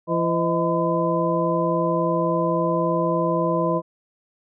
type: harmonic tone with a mistuned harmonic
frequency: 168.8 Hz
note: E3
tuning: 41 cents sharp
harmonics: 1 / 2 / 3 / 4 / 6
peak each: -25 / -25 / -25 / -25 / -25 dBFS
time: 0.07-3.82 s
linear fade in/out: 50 ms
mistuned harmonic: 4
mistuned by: -120 cents
effects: none